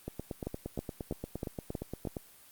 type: two click trains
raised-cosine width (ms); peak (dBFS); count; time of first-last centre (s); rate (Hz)
2; -23 / -21; 19 / 6; 0.08-2.168 / 0.47-2.073; 8.62 / 3.12
effects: white hiss -57 dBFS RMS until 2.51 s + Opus 32 kbps